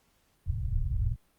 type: low-pass noise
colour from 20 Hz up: pink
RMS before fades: -29 dBFS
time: 0.46-1.16 s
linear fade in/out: 20 ms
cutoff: 130 Hz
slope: 48 dB/octave
effects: pink hiss -69 dBFS RMS until 1.38 s + Opus 48 kbps